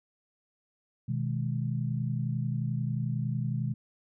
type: chord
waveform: sine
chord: G# minor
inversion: first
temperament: just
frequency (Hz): 124.59 / 155.74 / 207.7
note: B2 / D#3 / G#3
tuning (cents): +16 / +2 / 0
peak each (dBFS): -30 / -33 / -36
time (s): 1.08-3.74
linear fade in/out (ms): 10
effects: none